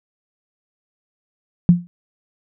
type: tone with exponential decay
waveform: sine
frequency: 174.61 Hz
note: F3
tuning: in tune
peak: -3 dBFS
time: 1.69-1.87 s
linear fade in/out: 0 ms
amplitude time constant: 38 ms
effects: none